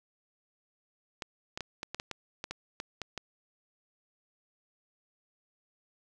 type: clicks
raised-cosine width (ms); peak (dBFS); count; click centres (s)
0.2; -19; 12; 1.222 / 1.575 / 1.607 / 1.831 / 1.946 / 1.999 / 2.113 / 2.441 / 2.51 / 2.801 / 3.017 / 3.177
effects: none